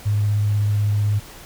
sine tone with vibrato, 103.83 Hz, G#2, in tune, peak -16 dBFS, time 0.05-1.2 s, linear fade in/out 20 ms, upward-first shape sine, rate 16 Hz, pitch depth 14 cents each way, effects pink hiss -41 dBFS RMS until 1.45 s

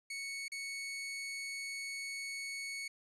sawtooth tone with dropouts, 2217 Hz, C#7, in tune, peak -36 dBFS, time 0.1-2.88 s, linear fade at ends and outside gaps 5 ms, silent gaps 0.482-0.518 s, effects resampled to 24000 Hz

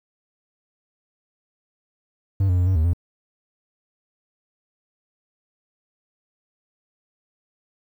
triangle tone with pitch steps, 97.1 / 90.1 / 89.5 / 94 / 78.6 / 86.3 Hz, G2 / F#2 / F2 / F#2 / D#2 / F2, -16 / -45 / +43 / +28 / +18 / -20 cents, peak -14 dBFS, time 2.4-2.934 s, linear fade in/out 5 ms, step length 89 ms, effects 9-bit

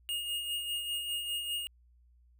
square tone with tremolo, 2851 Hz, F7, 35 cents sharp, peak -32 dBFS, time 0.09-1.67 s, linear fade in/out 0 ms, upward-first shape sine, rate 5 Hz, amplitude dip 45%, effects added 60 Hz sine -60 dBFS peak until 2.39 s

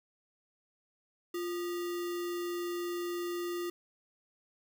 sine tone with sample-and-hold, 349.2 Hz, F4, in tune, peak -33 dBFS, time 1.34-3.7 s, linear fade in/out 5 ms, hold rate 1575 Hz, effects none

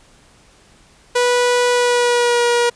sawtooth tone with pitch glide, 490 to 478.3 Hz, B4 to A#4, -14 to +44 cents, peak -9 dBFS, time 1.15-2.7 s, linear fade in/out 10 ms, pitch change -42 cents, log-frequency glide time 1.71-2.43 s, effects pink hiss -50 dBFS RMS until 2.75 s + resampled to 22050 Hz

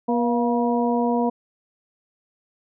harmonic tone with a mistuned harmonic, 240 Hz, B3, 49 cents flat, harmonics 1 / 2 / 3 / 4, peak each -21 / -24 / -26 / -27 dBFS, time 0.08-1.3 s, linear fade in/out 10 ms, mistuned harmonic 3, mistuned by -47 cents, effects none

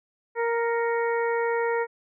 harmonic tone with a mistuned harmonic, 466.2 Hz, A#4, in tune, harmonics 1 / 2 / 3 / 4 / 5, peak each -24 / -29 / -35 / -33 / -39 dBFS, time 0.35-1.87 s, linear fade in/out 50 ms, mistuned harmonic 5, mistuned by -81 cents, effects none

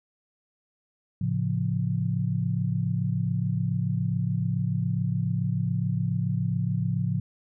sine chord, A augmented, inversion none, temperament equal with one note detuned, 110 / 137.08 / 174.61 Hz, A2 / C#3 / E#3, 0 / -19 / 0 cents, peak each -28 dBFS, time 1.21-7.2 s, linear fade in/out 5 ms, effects none

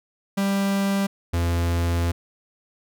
45% pulse tone pair in turn, 197.2 / 85.34 Hz, G3 / F2, +11 / -39 cents, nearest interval octave + minor third, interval 1450 cents, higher first, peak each -20 dBFS, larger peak neither, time 0.37-1.07 / 1.33-2.12 s, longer second, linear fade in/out 10 ms, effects none

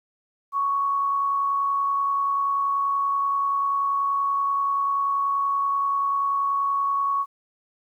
sine tone with amplitude modulation, 1113 Hz, C#6, 7 cents sharp, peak -19 dBFS, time 0.52-7.26 s, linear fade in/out 50 ms, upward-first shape sine, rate 70.4 Hz, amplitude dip 30%, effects 10-bit

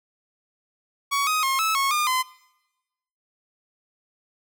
sawtooth tone with pitch steps, 1123 / 1254 / 1072 / 1303 / 1096 / 1211 / 1026 Hz, C#6 / D#6 / C6 / E6 / C#6 / D#6 / C6, +22 / +13 / +42 / -20 / -20 / -47 / -34 cents, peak -17 dBFS, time 1.11-2.23 s, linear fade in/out 20 ms, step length 160 ms, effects noise-tail reverb RT60 1.0 s tail -22 dB re dry

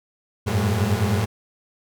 35% pulse tone cluster, 92.6 / 101.2 / 111.8 / 206.8 Hz, F#2 / G#2 / A2 / G#3, +2 / -44 / +28 / -7 cents, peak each -23 / -22 / -22 / -26 dBFS, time 0.46-1.26 s, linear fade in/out 20 ms, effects none

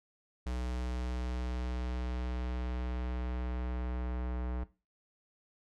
square tone with low-pass filter sweep, 61.74 Hz, B1, in tune, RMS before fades -36 dBFS, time 0.46-4.64 s, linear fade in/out 5 ms, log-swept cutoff 8200 to 1600 Hz, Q 0.74, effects noise-tail reverb RT60 0.3 s tail -17 dB re dry

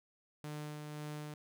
sawtooth tone with tremolo, 150 Hz, D3, 37 cents sharp, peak -37 dBFS, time 0.44-1.34 s, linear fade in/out 0 ms, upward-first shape sine, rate 1.9 Hz, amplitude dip 30%, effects none

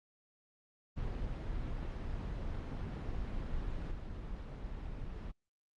brown noise with level steps, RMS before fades -38 / -42 dBFS, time 0.96-5.32 s, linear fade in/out 20 ms, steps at 3.91 s, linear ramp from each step 2 ms, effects low-pass 4000 Hz 12 dB/octave + Opus 24 kbps

